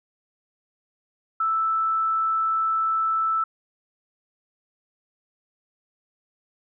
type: tone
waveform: sine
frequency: 1318.5 Hz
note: E6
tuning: in tune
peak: -20 dBFS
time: 1.4-3.44 s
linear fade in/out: 5 ms
effects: none